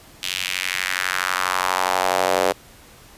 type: tone with high-pass filter sweep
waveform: square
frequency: 46.1 Hz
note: F#1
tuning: 6 cents flat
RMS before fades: -22 dBFS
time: 0.22-2.53 s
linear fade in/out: 20 ms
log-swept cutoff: 3100 to 510 Hz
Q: 2.2
effects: pink hiss -47 dBFS RMS until 3.17 s + resampled to 32000 Hz